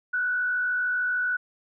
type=tone with frequency modulation; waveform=sine; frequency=1480 Hz; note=F#6; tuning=in tune; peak=-23 dBFS; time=0.13-1.37 s; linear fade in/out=10 ms; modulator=53.3 Hz; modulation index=0.5; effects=none